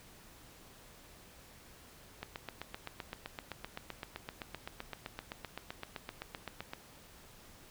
click train, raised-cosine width 0.3 ms, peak -24 dBFS, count 36, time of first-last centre 2.23-6.735 s, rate 7.77 Hz, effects pink hiss -57 dBFS RMS until 7.7 s

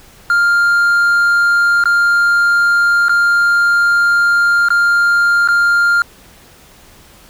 triangle tone with dropouts, 1400 Hz, F6, 4 cents sharp, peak -7 dBFS, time 0.3-6.02 s, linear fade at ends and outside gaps 1 ms, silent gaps 1.839-1.856 / 3.084-3.094 / 4.686-4.704 / 5.476-5.486 s, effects pink hiss -43 dBFS RMS until 7.29 s

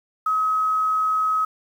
sine tone with quantisation, 1275 Hz, D#6, 42 cents sharp, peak -18 dBFS, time 0.26-1.45 s, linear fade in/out 5 ms, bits 8, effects none

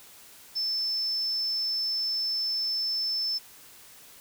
sine tone, 5280 Hz, E8, 2 cents sharp, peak -26 dBFS, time 0.55-3.39 s, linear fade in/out 20 ms, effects white hiss -51 dBFS RMS until 4.2 s

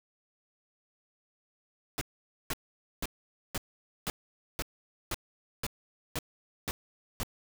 pink noise bursts, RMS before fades -33 dBFS, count 11, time 1.98-7.232 s, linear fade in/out 0 ms, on 32 ms, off 490 ms, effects none

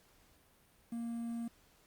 triangle tone with quantisation, 233.1 Hz, A#3, in tune, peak -35 dBFS, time 0.92-1.48 s, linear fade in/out 5 ms, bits 10, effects pink hiss -67 dBFS RMS until 1.86 s + Opus 48 kbps

